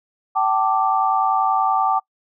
sine chord, G suspended second, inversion none, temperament equal with one note detuned, 769.6 / 880 / 1174.7 Hz, G5 / A5 / D6, -32 / 0 / 0 cents, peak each -19 / -21 / -20 dBFS, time 0.35-2 s, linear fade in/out 20 ms, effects noise-tail reverb RT60 0.1 s tail -25 dB re dry

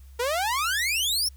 sawtooth exponential sweep, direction up, 459.9 to 5630 Hz, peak -20 dBFS, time 0.19-1.29 s, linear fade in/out 10 ms, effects added 67 Hz sine -44 dBFS peak until 1.36 s + white hiss -62 dBFS RMS until 1.36 s

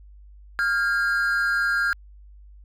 triangle tone pair together, 1396.9 / 1621.3 Hz, F6 / G#6, 0 / -42 cents, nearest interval minor third, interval 258 cents, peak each -21 dBFS, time 0.59-1.93 s, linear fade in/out 0 ms, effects added 50 Hz sine -44 dBFS peak until 2.64 s

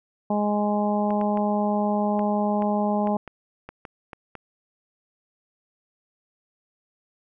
harmonic tone, 207.7 Hz, G#3, in tune, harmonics 1 / 2 / 3 / 4 / 5, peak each -23 / -31 / -27 / -27 / -35 dBFS, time 0.3-3.17 s, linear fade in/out 5 ms
clicks, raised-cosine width 0.5 ms, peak -22 dBFS, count 11, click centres 1.106 / 1.213 / 1.373 / 2.193 / 2.622 / 3.072 / 3.277 / 3.69 / 3.852 / 4.132 / 4.353 s
effects none

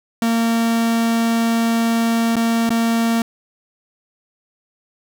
45% pulse tone with dropouts, 229.6 Hz, A#3, 26 cents flat, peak -15 dBFS, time 0.22-3.22 s, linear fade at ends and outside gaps 2 ms, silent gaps 2.357-2.365 / 2.693-2.704 s, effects none

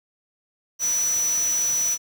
sine tone in noise, 5920 Hz, F#8, in tune, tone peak -20 dBFS, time 0.79-1.98 s, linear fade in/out 50 ms, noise white, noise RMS -33 dBFS, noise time 0.79-1.98 s, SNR +10 dB, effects none

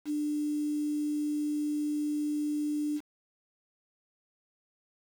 sine tone with quantisation, 297.5 Hz, D4, 22 cents sharp, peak -28 dBFS, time 0.05-3.01 s, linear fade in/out 50 ms, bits 8, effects none

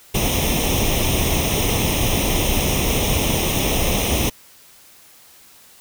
pink noise with comb filter, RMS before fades -19 dBFS, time 0.14-4.3 s, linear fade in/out 10 ms, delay 0.33 ms, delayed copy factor +0.8, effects white hiss -48 dBFS RMS until 5.8 s

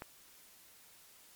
click, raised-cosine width 0.5 ms, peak -27 dBFS, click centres 0.021 s, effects white hiss -60 dBFS RMS until 1.35 s + MP3 96 kbps

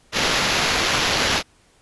white noise with sample-and-hold, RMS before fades -20 dBFS, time 0.12-1.43 s, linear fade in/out 50 ms, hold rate 8820 Hz, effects pink hiss -57 dBFS RMS until 1.81 s + resampled to 24000 Hz

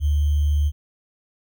sine tone with sample-and-hold, 73.8 Hz, D2, 9 cents sharp, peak -16 dBFS, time 0-0.72 s, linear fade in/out 50 ms, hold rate 3150 Hz, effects none

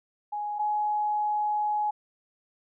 sine tone pair in turn, 833 / 840.7 Hz, G#5 / G#5, +5 / +21 cents, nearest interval unison, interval 16 cents, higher second, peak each -29 / -24 dBFS, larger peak second, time 0.32-0.59 / 0.59-1.91 s, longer second, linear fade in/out 10 ms, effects none

